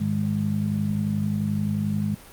harmonic tone, 51.4 Hz, G#1, 17 cents flat, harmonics 2 / 3 / 4, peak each -28 / -28 / -24 dBFS, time 0-2.15 s, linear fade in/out 10 ms, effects pink hiss -46 dBFS RMS until 2.32 s + Opus 32 kbps

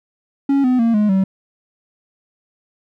triangle tone with pitch steps, 277.2 / 252.7 / 230.4 / 210.1 / 191.53 Hz, C#4 / B3 / A#3 / G#3 / G3, 0 / +40 / -20 / +20 / -40 cents, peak -10 dBFS, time 0.49-1.24 s, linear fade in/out 5 ms, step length 150 ms, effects none

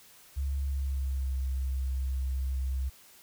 sine tone with pitch glide, 69 to 65.77 Hz, C#2 to C2, -7 to +10 cents, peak -28 dBFS, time 0.36-2.9 s, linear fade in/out 20 ms, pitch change -83 cents, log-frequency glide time 0.66-1.36 s, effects white hiss -56 dBFS RMS until 3.22 s

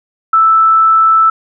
sine tone, 1318.5 Hz, E6, in tune, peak -5 dBFS, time 0.33-1.3 s, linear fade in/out 5 ms, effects none

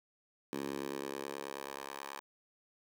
10% pulse tone with high-pass filter sweep, 69.3 Hz, C#2, in tune, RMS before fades -42 dBFS, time 0.53-2.2 s, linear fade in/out 0 ms, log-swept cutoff 270 to 870 Hz, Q 1.4, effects none

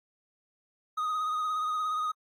triangle tone with vibrato, 1248 Hz, D#6, 5 cents sharp, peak -26 dBFS, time 0.97-2.12 s, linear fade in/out 10 ms, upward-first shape sine, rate 17 Hz, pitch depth 32 cents each way, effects AAC 64 kbps

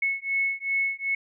sine beating tone pair, 2196 / 2198.6 Hz, C#7 / C#7, -17 / -15 cents, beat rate 2.6 Hz, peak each -27 dBFS, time 0.02-1.15 s, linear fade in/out 5 ms, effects none

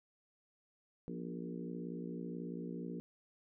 harmonic tone with a mistuned harmonic, 58.27 Hz, A#1, in tune, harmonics 3 / 4 / 5 / 6 / 7 / 8, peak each -44 / -46 / -48 / -50 / -51 / -52 dBFS, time 1.08-3 s, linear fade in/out 0 ms, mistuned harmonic 4, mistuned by +45 cents, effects none

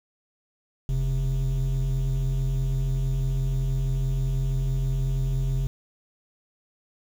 triangle tone pair together, 42.39 / 133.3 Hz, E1 / C3, +49 / +33 cents, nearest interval octave + minor sixth, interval 1984 cents, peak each -22 dBFS, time 0.89-5.67 s, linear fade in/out 0 ms, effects tanh soft clip ceiling -16 dBFS + 8-bit

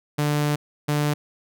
sawtooth tone pair in turn, 147.8 / 147.8 Hz, D3 / D3, +11 / +11 cents, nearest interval unison, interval 0 cents, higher neither, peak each -16 dBFS, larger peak neither, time 0.18-0.56 / 0.88-1.14 s, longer first, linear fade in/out 10 ms, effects none

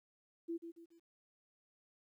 sine tone with echo, 335.1 Hz, E4, 29 cents sharp, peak -37 dBFS, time 0.48-0.58 s, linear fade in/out 20 ms, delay 140 ms, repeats 3, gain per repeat -8 dB, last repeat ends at 1 s, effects 13-bit

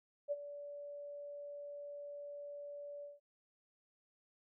sine tone with ADSR envelope, 577 Hz, D5, 31 cents flat, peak -32 dBFS, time 0.28-3.2 s, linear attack 36 ms, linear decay 35 ms, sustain -13 dB, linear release 170 ms, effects none

